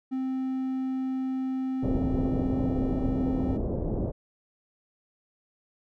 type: tone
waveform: triangle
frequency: 261.6 Hz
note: C4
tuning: in tune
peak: -25 dBFS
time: 0.11-3.58 s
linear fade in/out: 20 ms
type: low-pass noise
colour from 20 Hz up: pink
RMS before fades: -29 dBFS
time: 1.82-4.12 s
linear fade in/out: 20 ms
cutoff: 570 Hz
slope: 24 dB/octave
effects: none